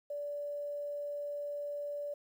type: tone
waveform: sine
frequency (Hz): 580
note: D5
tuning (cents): -22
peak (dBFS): -36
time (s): 0.1-2.14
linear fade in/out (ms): 5
effects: 11-bit

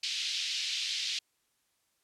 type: band-pass noise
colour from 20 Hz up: white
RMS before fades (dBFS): -34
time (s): 0.03-1.19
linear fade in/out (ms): 5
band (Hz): 2700 to 4800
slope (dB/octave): 24
effects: white hiss -75 dBFS RMS until 2.03 s + low-pass 12000 Hz 12 dB/octave

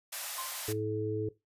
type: high-pass noise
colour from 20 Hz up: white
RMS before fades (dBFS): -38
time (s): 0.12-0.73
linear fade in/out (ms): 10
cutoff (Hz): 530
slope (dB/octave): 96
type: tone with exponential decay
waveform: triangle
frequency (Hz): 1046.5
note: C6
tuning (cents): 0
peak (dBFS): -34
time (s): 0.38-0.71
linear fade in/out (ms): 2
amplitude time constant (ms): 71
type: harmonic tone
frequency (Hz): 107.5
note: A2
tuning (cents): -40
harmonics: 1 / 3 / 4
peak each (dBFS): -36 / -37 / -33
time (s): 0.68-1.29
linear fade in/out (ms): 5
effects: noise-tail reverb RT60 0.2 s tail -17 dB re dry + resampled to 32000 Hz

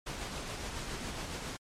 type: noise with tremolo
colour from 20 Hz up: pink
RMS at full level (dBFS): -38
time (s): 0.06-1.57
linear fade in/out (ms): 10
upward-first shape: sine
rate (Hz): 7.2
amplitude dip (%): 30
effects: low-pass 8000 Hz 12 dB/octave + MP3 64 kbps

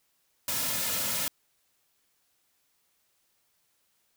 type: noise with comb filter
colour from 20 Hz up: white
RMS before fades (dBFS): -30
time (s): 0.48-1.28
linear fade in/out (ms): 2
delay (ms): 2.6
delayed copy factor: -0.7
effects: white hiss -72 dBFS RMS until 4.16 s

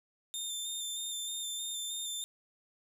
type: tone with vibrato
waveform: 20% pulse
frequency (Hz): 3600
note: A7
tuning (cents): +39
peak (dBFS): -30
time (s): 0.34-2.24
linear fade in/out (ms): 0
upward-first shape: square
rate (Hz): 3.2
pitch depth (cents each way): 17
effects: none

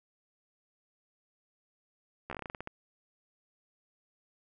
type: slowing click train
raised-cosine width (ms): 0.5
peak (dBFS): -24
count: 12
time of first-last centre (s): 2.3-2.674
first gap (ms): 13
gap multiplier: 1.18
effects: none

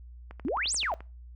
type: click train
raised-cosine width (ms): 0.5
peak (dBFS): -29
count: 9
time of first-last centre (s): 0.31-1.006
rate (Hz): 11.5
type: exponential two-way sweep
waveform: sine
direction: up then down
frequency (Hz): 228.6 to 9170 to 583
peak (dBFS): -27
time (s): 0.45-0.94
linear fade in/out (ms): 0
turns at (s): 0.74
effects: noise-tail reverb RT60 0.3 s tail -23 dB re dry + added 60 Hz sine -44 dBFS peak until 1.35 s

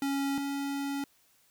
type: tone pair in turn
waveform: square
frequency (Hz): 277.2 / 279.5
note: C#4 / C#4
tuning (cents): 0 / +14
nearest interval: unison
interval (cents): 14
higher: second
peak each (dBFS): -29 / -32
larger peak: first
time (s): 0.02-0.38 / 0.38-1.04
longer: second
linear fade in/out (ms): 2
effects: white hiss -66 dBFS RMS until 1.5 s

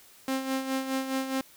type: tone with tremolo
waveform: sawtooth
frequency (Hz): 265.3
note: C4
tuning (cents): +24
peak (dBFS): -22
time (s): 0.28-1.41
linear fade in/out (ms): 2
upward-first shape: sine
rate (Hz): 4.8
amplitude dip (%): 60
effects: white hiss -55 dBFS RMS until 1.56 s

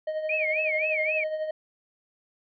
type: tone with tremolo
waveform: triangle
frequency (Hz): 622.3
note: D#5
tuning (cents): 0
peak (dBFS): -23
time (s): 0.07-1.51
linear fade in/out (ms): 5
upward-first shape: triangle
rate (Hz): 12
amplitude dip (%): 60
type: tone with vibrato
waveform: sine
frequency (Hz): 2349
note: D7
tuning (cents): 0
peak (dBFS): -25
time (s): 0.29-1.24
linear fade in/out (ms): 5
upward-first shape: sine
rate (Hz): 3.8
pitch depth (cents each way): 180
effects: resampled to 11025 Hz

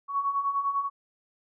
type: beating tone pair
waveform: sine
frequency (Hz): 1108.7 / 1118.7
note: C#6 / C#6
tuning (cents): 0 / +15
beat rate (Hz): 10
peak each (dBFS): -32 / -26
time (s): 0.08-0.9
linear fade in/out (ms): 50
effects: none

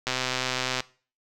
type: click train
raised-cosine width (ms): 0.2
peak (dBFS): -9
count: 95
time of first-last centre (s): 0.07-0.804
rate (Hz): 128
effects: noise-tail reverb RT60 0.4 s tail -20 dB re dry

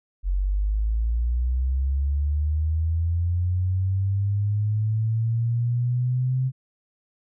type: linear sweep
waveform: sine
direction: up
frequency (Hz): 45 to 131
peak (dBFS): -20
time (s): 0.23-6.52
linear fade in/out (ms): 50
effects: none

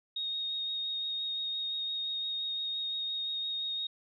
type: tone with vibrato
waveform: sine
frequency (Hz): 3729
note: A#7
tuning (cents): 0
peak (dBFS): -32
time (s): 0.16-3.87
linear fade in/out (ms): 5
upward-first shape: sine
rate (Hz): 5.8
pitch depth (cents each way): 11
effects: none

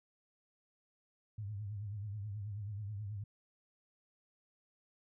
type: tone with vibrato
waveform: sine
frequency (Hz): 103.1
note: G#2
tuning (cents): -12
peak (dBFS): -39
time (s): 1.38-3.24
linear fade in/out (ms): 5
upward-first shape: triangle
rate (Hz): 9.3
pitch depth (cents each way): 120
effects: none

